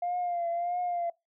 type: tone with vibrato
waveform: sine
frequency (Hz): 698.5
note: F5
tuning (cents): 0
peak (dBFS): -27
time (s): 0.02-1.1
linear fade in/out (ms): 5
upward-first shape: triangle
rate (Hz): 1.6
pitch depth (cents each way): 52
effects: noise-tail reverb RT60 0.2 s tail -22 dB re dry + tanh soft clip ceiling -24 dBFS